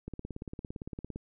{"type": "click train", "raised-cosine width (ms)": 3, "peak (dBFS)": -26, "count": 20, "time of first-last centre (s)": [0.08, 1.16], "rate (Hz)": 17.6, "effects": []}